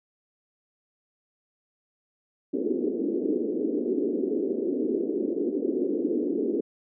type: band-pass noise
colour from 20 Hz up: white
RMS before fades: -27 dBFS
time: 2.53-6.61 s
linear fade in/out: 10 ms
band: 240 to 430 Hz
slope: 48 dB/octave
effects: none